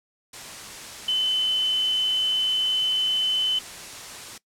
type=tone in noise; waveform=sine; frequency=3036 Hz; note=F#7; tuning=44 cents sharp; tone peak=-20 dBFS; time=1.08-3.59 s; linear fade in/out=5 ms; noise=white; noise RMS=-38 dBFS; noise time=0.33-4.38 s; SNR=+15 dB; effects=noise-tail reverb RT60 0.1 s tail -20 dB re dry + low-pass 9000 Hz 12 dB/octave